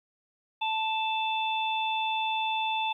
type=harmonic tone; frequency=880 Hz; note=A5; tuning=in tune; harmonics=1 / 3 / 4; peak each=-28 / -33 / -34 dBFS; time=0.61-2.93 s; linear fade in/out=10 ms; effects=11-bit